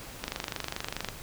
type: click train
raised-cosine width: 0.2 ms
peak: -14 dBFS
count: 22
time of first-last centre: 0.24-1.087 s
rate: 24.8 Hz
effects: pink hiss -44 dBFS RMS until 1.22 s